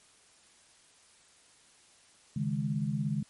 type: chord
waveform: sine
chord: C# suspended second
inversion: none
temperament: equal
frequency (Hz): 138.59 / 155.56 / 207.7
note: C#3 / D#3 / G#3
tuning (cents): 0 / 0 / 0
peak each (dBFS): -33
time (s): 2.36-3.23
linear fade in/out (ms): 5
effects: white hiss -61 dBFS RMS until 3.29 s + MP3 48 kbps